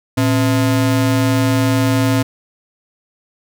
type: ring-modulated tone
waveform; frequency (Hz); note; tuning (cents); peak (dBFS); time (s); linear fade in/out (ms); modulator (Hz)
square; 192.1; G3; -35; -10; 0.17-2.23; 10; 76.8
effects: none